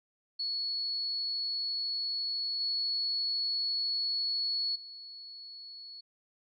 sine tone with level steps, 4386 Hz, C#8, 19 cents flat, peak -31 / -29 / -44 dBFS, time 0.39-6.01 s, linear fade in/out 10 ms, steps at 2.6 / 4.75 s, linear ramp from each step 10 ms, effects none

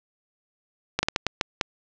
slowing click train, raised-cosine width 0.2 ms, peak -4 dBFS, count 7, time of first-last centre 0.99-1.612 s, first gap 40 ms, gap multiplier 1.38, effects low-pass 6000 Hz 12 dB/octave

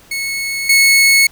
sawtooth tone pair in turn, 2196 / 2196 Hz, C#7 / C#7, -17 / -17 cents, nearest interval unison, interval 0 cents, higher neither, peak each -15 / -4 dBFS, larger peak second, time 0.11-0.69 / 0.69-1.27 s, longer neither, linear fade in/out 5 ms, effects pink hiss -45 dBFS RMS until 1.31 s

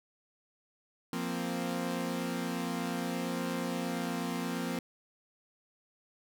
sawtooth chord, F suspended fourth, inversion none, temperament equal, 174.61 / 233.1 / 261.6 Hz, F3 / Bb3 / C4, 0 / 0 / 0 cents, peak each -33 dBFS, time 1.13-4.79 s, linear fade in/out 2 ms, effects none

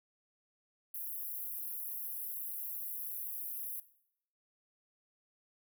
pink high-pass noise, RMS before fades -41 dBFS, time 0.94-3.8 s, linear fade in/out 5 ms, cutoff 11000 Hz, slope 96 dB/octave, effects noise-tail reverb RT60 0.7 s tail -17 dB re dry

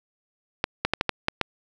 clicks, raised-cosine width 0.3 ms, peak -5 dBFS, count 7, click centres 0.641 / 0.85 / 0.936 / 1.011 / 1.093 / 1.284 / 1.413 s, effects none

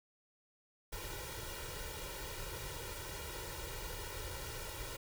pink noise with comb filter, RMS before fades -44 dBFS, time 0.92-4.97 s, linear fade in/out 10 ms, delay 2.1 ms, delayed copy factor +0.95, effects none

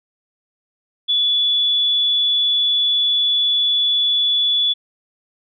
sine tone, 3434 Hz, A7, 43 cents flat, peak -14 dBFS, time 1.08-4.74 s, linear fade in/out 20 ms, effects none

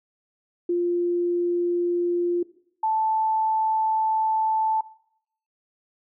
sine tone pair in turn, 349.2 / 878 Hz, F4 / A5, 0 / -4 cents, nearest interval octave + major third, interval 1596 cents, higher second, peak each -20 dBFS, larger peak neither, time 0.69-2.43 / 2.83-4.81 s, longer second, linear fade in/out 5 ms, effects noise-tail reverb RT60 0.7 s tail -19 dB re dry

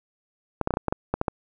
clicks, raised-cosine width 1 ms, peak -9 dBFS, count 10, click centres 0.613 / 0.674 / 0.707 / 0.739 / 0.771 / 0.883 / 0.925 / 1.14 / 1.214 / 1.282 s, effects none

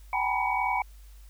sine tone cluster, 765 / 835 / 950 / 993 / 2260 Hz, G5 / G#5 / A#5 / B5 / C#7, -42 / +9 / +33 / +9 / +33 cents, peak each -31 dBFS, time 0.13-0.82 s, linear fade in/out 2 ms, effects added 50 Hz sine -46 dBFS peak until 1.29 s + white hiss -61 dBFS RMS until 1.29 s

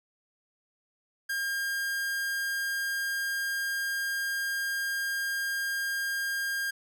45% pulse tone, 1610 Hz, G6, 46 cents sharp, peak -29 dBFS, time 1.29-6.71 s, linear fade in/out 10 ms, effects none

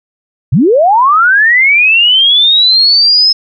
sine linear sweep, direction up, 98 to 5200 Hz, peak -4 dBFS, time 0.52-3.33 s, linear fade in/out 10 ms, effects none

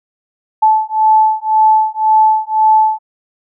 sine beating tone pair, 869 / 870.9 Hz, A5 / A5, -22 / -18 cents, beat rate 1.9 Hz, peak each -11 dBFS, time 0.62-2.99 s, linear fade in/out 10 ms, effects none

